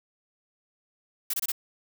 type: noise bursts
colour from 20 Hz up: blue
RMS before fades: -28 dBFS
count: 4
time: 1.3-1.519 s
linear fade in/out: 5 ms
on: 36 ms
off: 25 ms
effects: none